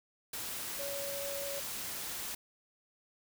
sine tone in noise, 562 Hz, C#5, 24 cents sharp, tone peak -39 dBFS, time 0.79-1.6 s, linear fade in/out 5 ms, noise white, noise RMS -40 dBFS, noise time 0.33-2.35 s, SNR -2 dB, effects none

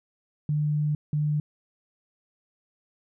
sine tone bursts at uneven times, 149.6 Hz, D3, 32 cents sharp, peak -22 dBFS, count 2, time 0.49-0.95 / 1.13-1.4 s, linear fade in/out 2 ms, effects none

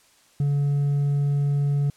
sine tone with hard clipping, 142.7 Hz, D3, 49 cents flat, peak -20 dBFS, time 0.4-1.9 s, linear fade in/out 2 ms, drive 2 dB, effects white hiss -58 dBFS RMS until 1.96 s + low-pass 10000 Hz 12 dB/octave

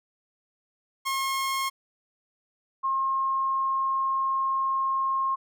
sawtooth / sine tone pair in turn, 1077 / 1071.3 Hz, C6 / C6, +50 / +41 cents, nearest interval unison, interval 9 cents, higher first, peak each -22 / -23 dBFS, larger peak first, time 1.05-1.7 / 2.83-5.36 s, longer second, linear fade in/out 20 ms, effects none

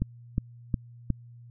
click train, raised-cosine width 5 ms, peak -13 dBFS, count 4, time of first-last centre 0.02-1.103 s, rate 2.77 Hz, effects added 119 Hz sine -46 dBFS peak until 1.5 s

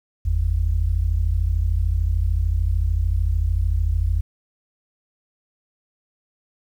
sine tone pair together, 49 / 82.41 Hz, G1 / E2, 0 / 0 cents, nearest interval major sixth, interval 900 cents, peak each -20 dBFS, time 0.25-4.21 s, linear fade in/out 10 ms, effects 9-bit

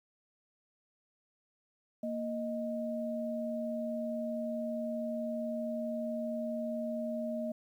sine tone pair together, 233.1 / 622.3 Hz, A#3 / D#5, 0 / 0 cents, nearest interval octave + perfect fourth, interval 1700 cents, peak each -36 / -36 dBFS, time 2.03-7.52 s, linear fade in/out 5 ms, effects 11-bit

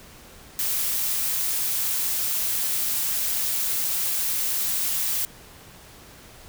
blue noise, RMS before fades -25 dBFS, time 0.59-5.25 s, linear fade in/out 0 ms, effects pink hiss -47 dBFS RMS until 6.48 s

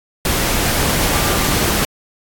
sine tone in noise, 1187 Hz, D6, 18 cents sharp, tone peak -27 dBFS, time 1.15-1.54 s, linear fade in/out 2 ms, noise pink, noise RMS -17 dBFS, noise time 0.25-1.85 s, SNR -13 dB, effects AAC 64 kbps

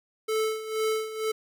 square tone with tremolo, 437.5 Hz, A4, 10 cents flat, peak -24 dBFS, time 0.28-1.32 s, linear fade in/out 10 ms, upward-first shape sine, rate 2.1 Hz, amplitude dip 75%, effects none

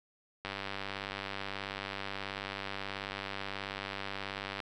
click train, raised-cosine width 0.3 ms, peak -21 dBFS, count 410, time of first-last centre 0.45-4.602 s, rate 98.5 Hz, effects none

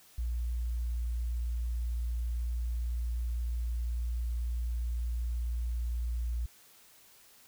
sine tone, 59 Hz, A#1, 22 cents sharp, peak -30 dBFS, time 0.18-6.46 s, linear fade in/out 5 ms, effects white hiss -59 dBFS RMS until 7.47 s

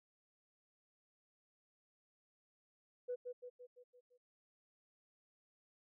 sine tone with echo, 493.9 Hz, B4, in tune, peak -37 dBFS, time 3.08-3.16 s, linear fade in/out 20 ms, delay 170 ms, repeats 6, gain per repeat -5 dB, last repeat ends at 4.18 s, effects tanh soft clip ceiling -33 dBFS

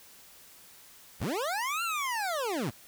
25% pulse linear two-way sweep, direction up then down, 46.25 to 1404 to 90.6 Hz, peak -26 dBFS, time 1.2-2.71 s, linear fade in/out 20 ms, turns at 1.83 s, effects white hiss -54 dBFS RMS until 2.87 s

